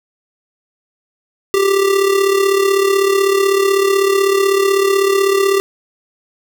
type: tone with amplitude modulation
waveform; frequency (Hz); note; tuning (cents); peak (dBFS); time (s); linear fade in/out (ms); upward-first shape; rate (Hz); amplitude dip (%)
square; 392.7; G4; +3; -9; 1.54-5.6; 0; sine; 36; 60
effects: none